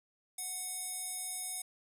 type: tone with band-pass filter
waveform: square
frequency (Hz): 736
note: F#5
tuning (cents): -9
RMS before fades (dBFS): -40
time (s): 0.38-1.62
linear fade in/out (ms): 5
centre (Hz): 9900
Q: 3.3
effects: none